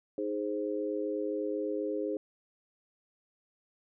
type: chord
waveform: sine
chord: Ab major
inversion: second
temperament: equal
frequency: 311.1 / 415.3 / 523.3 Hz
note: Eb4 / Ab4 / C5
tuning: 0 / 0 / 0 cents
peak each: -35 / -34 / -36 dBFS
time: 0.18-2.17 s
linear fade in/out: 2 ms
effects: none